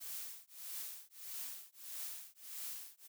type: noise with tremolo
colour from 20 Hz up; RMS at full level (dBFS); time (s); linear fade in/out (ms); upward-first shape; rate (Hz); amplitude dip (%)
blue; -43; 0-3.08; 20; triangle; 1.6; 100
effects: none